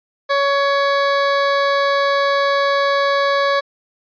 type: tone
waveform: 20% pulse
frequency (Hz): 560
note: C#5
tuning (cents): +18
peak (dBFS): -9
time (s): 0.29-3.61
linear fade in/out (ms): 20
effects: resampled to 11025 Hz